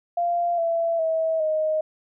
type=tone with pitch steps; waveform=sine; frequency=693 / 669 / 645.8 / 623.5 Hz; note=F5 / E5 / E5 / D#5; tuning=-14 / +25 / -36 / +3 cents; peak=-20 dBFS; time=0.17-1.81 s; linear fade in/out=5 ms; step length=410 ms; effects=none